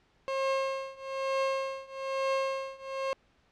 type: tone with tremolo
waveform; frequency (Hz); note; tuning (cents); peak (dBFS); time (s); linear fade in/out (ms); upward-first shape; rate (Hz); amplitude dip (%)
30% pulse; 537; C5; +45; -23; 0.28-3.13; 0; triangle; 1.1; 95
effects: pink hiss -67 dBFS RMS until 3.51 s + low-pass 4000 Hz 12 dB/octave